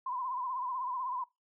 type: tone with vibrato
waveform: sine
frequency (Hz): 1014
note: B5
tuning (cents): +45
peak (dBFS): -33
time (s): 0.06-1.24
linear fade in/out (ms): 5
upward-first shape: triangle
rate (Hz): 16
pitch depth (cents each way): 100
effects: noise-tail reverb RT60 0.2 s tail -22 dB re dry